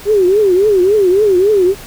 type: tone with vibrato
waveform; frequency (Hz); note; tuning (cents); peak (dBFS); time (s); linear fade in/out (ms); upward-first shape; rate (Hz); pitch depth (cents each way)
sine; 392; G4; 0; -7; 0.05-1.75; 50; triangle; 3.6; 200
effects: pink hiss -33 dBFS RMS until 1.86 s